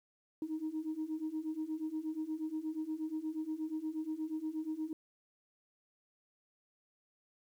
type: beating tone pair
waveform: sine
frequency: 308.8 / 317.2 Hz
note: D#4 / D#4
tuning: -13 / +33 cents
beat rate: 8.4 Hz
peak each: -39 / -37 dBFS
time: 0.42-4.93 s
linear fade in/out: 2 ms
effects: tanh soft clip ceiling -30 dBFS + 11-bit